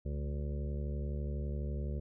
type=harmonic tone with a mistuned harmonic; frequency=72 Hz; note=D2; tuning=34 cents flat; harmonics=1 / 2 / 3 / 5 / 6 / 7 / 8; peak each=-35 / -41 / -45 / -49 / -51 / -52 / -53 dBFS; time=0.05-2 s; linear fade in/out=10 ms; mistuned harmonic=1; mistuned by=-65 cents; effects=none